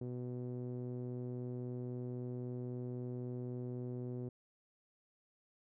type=tone with low-pass filter; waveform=sawtooth; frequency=123.8 Hz; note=B2; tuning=5 cents sharp; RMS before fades=-42 dBFS; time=0.01-4.29 s; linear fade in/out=5 ms; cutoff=390 Hz; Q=1.9; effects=none